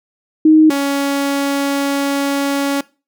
sine / sawtooth tone pair in turn, 312.5 / 279.8 Hz, D#4 / C#4, +8 / +16 cents, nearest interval major second, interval 192 cents, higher first, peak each -5 / -11 dBFS, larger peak first, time 0.45-0.7 / 0.7-2.81 s, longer second, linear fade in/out 5 ms, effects noise-tail reverb RT60 0.3 s tail -20 dB re dry

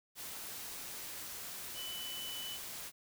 sine tone in noise, 2990 Hz, F#7, 17 cents sharp, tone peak -42 dBFS, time 1.74-2.59 s, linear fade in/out 50 ms, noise white, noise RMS -45 dBFS, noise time 0.15-2.92 s, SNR 0 dB, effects none

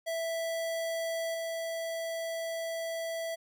square tone with level steps, 659.3 Hz, E5, in tune, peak -32 / -34 dBFS, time 0.06-3.36 s, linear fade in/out 20 ms, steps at 1.34 s, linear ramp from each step 5 ms, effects none

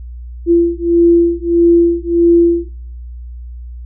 sine beating tone pair, 340 / 341.6 Hz, F4 / F4, -46 / -38 cents, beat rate 1.6 Hz, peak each -11 dBFS, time 0.46-2.69 s, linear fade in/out 50 ms, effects noise-tail reverb RT60 0.7 s tail -23 dB re dry + added 60 Hz sine -26 dBFS peak until 3.85 s

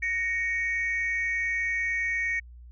sine tone pair together, 1864.7 / 2236 Hz, A#6 / C#7, 0 / +14 cents, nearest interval minor third, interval 314 cents, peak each -27 dBFS, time 0.02-2.4 s, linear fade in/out 10 ms, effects tanh soft clip ceiling -20 dBFS + added 60 Hz sine -44 dBFS peak until 2.71 s

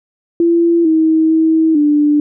sine tone with pitch steps, 338.5 / 318.7 / 320.8 / 295.5 Hz, E4 / D#4 / E4 / D4, +46 / +42 / -47 / +11 cents, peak -8 dBFS, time 0.4-2.2 s, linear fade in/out 2 ms, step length 450 ms, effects none

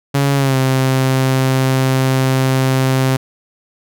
sawtooth tone with pitch glide, 139.6 to 131.76 Hz, C#3 to C3, +13 to +12 cents, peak -8 dBFS, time 0.14-3.17 s, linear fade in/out 10 ms, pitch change -101 cents, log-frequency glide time 0.35-0.57 s, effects none

